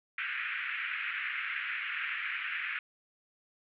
white band-pass noise, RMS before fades -36 dBFS, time 0.18-2.79 s, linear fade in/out 2 ms, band 1400 to 2600 Hz, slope 48 dB/octave, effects none

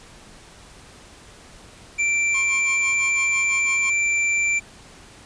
square tone, 2349 Hz, D7, in tune, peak -19 dBFS, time 1.98-4.6 s, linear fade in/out 20 ms
sawtooth tone with tremolo, 1076 Hz, C6, 48 cents sharp, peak -26 dBFS, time 2.34-3.9 s, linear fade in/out 5 ms, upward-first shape sine, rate 6 Hz, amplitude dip 80%
effects pink hiss -46 dBFS RMS until 5.25 s + resampled to 22050 Hz

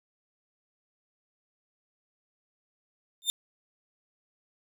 sawtooth tone with exponential growth, 3612 Hz, A7, 45 cents sharp, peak -17 dBFS, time 3.22-3.3 s, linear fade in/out 0 ms, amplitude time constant 17 ms, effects none

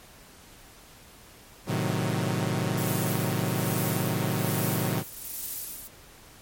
sawtooth chord, A diminished seventh, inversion none, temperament equal, 110 / 130.81 / 155.56 / 185 Hz, A2 / C3 / Eb3 / Gb3, 0 / 0 / 0 / 0 cents, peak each -27 dBFS, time 1.66-5.04 s, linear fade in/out 50 ms
violet noise with tremolo, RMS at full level -31 dBFS, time 2.77-5.88 s, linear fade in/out 10 ms, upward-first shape sine, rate 1.2 Hz, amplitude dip 65%
effects pink hiss -51 dBFS RMS until 6.41 s + MP3 64 kbps

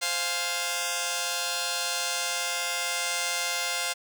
5% pulse chord, F minor, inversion second, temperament just, 523.8 / 698.5 / 838.1 Hz, C5 / F5 / Ab5, +2 / 0 / +16 cents, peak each -21 / -18 / -23 dBFS, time 0.01-3.94 s, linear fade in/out 20 ms, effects none

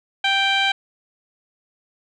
15% pulse tone with low-pass filter, 784 Hz, G5, in tune, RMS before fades -19 dBFS, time 0.24-0.72 s, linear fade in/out 5 ms, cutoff 3700 Hz, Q 2.3, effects none

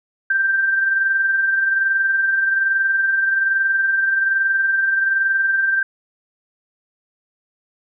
sine tone with amplitude modulation, 1571 Hz, G6, 3 cents sharp, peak -13 dBFS, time 0.3-5.83 s, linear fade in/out 5 ms, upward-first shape sine, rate 21.2 Hz, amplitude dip 40%, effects none

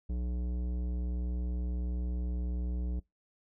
triangle tone with tanh clipping, 60.7 Hz, B1, 29 cents flat, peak -33 dBFS, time 0.09-3 s, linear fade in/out 10 ms, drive 18 dB, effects noise-tail reverb RT60 0.2 s tail -25 dB re dry

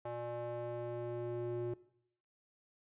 square tone with band-pass filter sweep, 119.6 Hz, A#2, 45 cents sharp, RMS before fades -40 dBFS, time 0.05-1.74 s, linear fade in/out 5 ms, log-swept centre 690 to 350 Hz, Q 2.4, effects noise-tail reverb RT60 0.7 s tail -19 dB re dry + resampled to 8000 Hz

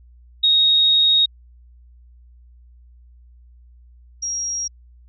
sine tone pair in turn, 3752 / 5636 Hz, A#7 / F8, +11 / +15 cents, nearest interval perfect fifth, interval 704 cents, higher second, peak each -12 / -22 dBFS, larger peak first, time 0.43-1.26 / 4.22-4.68 s, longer first, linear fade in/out 10 ms, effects added 60 Hz sine -45 dBFS peak until 5.08 s

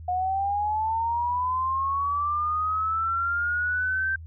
sine linear sweep, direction up, 718 to 1568 Hz, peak -23 dBFS, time 0.08-4.16 s, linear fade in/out 5 ms, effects added 81 Hz sine -38 dBFS peak until 4.26 s

